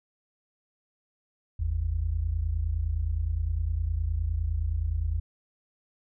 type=tone pair together; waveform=sine; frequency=50.98 / 80.7 Hz; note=G#1 / E2; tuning=-31 / -36 cents; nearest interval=minor sixth; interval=795 cents; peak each=-29 / -27 dBFS; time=1.59-5.2 s; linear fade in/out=10 ms; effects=none